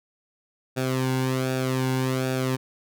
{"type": "tone with flanger", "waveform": "sawtooth", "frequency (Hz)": 130, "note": "C3", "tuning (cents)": -11, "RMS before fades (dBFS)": -25, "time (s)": [0.76, 2.57], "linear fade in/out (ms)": 20, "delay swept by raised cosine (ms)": [0.97, 1.63], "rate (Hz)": 1.3, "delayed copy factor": -0.7, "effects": []}